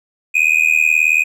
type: tone with amplitude modulation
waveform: triangle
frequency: 2485 Hz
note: D#7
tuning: 3 cents flat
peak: -5 dBFS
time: 0.34-1.24 s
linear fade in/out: 20 ms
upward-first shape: sine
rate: 78.6 Hz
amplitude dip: 100%
effects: none